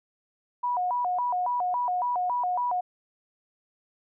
sine tone with vibrato, 841 Hz, G#5, 22 cents sharp, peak -24 dBFS, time 0.63-2.81 s, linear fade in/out 10 ms, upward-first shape square, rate 3.6 Hz, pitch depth 260 cents each way, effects none

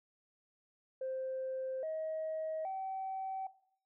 sine tone with pitch steps, 523.3 / 633.2 / 766.2 Hz, C5 / D#5 / G5, 0 / +30 / -40 cents, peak -35 dBFS, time 1.01-3.47 s, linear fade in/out 5 ms, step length 820 ms, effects noise-tail reverb RT60 0.6 s tail -17 dB re dry + tanh soft clip ceiling -32 dBFS

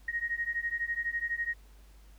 sine beating tone pair, 1868 / 1880 Hz, A#6 / A#6, +3 / +14 cents, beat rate 12 Hz, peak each -34 / -33 dBFS, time 0.08-1.54 s, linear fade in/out 5 ms, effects added 50 Hz sine -52 dBFS peak until 2.18 s + pink hiss -64 dBFS RMS until 2.18 s

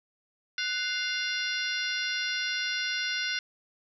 harmonic tone with a mistuned harmonic, 698.5 Hz, F5, in tune, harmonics 2 / 3 / 4 / 5 / 6 / 7 / 8, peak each -33 / -35 / -36 / -37 / -38 / -38 / -39 dBFS, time 0.58-3.39 s, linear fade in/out 2 ms, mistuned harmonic 2, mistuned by +110 cents, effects none

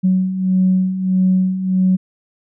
sine beating tone pair, 185 / 186.6 Hz, F#3 / F#3, 0 / +15 cents, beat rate 1.6 Hz, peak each -19 / -13 dBFS, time 0.03-1.97 s, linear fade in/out 20 ms, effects tanh soft clip ceiling -5 dBFS

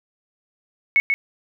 sine tone with echo, 2205 Hz, C#7, 10 cents flat, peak -12 dBFS, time 0.96-1 s, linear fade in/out 0 ms, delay 140 ms, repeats 1, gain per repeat -4 dB, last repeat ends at 1.14 s, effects none

